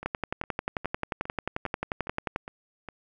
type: two click trains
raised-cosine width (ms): 0.5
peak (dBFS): -23 / -13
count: 8 / 27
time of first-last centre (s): 0.03-2.887 / 0.06-2.361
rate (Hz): 2.45 / 11.3
effects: none